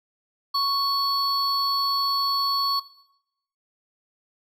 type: tone pair together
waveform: triangle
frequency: 1108.7 / 4425 Hz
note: C#6 / C#8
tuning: 0 / -4 cents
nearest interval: 2 octaves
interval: 2396 cents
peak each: -22 dBFS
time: 0.54-2.8 s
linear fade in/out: 10 ms
effects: noise-tail reverb RT60 0.8 s tail -17 dB re dry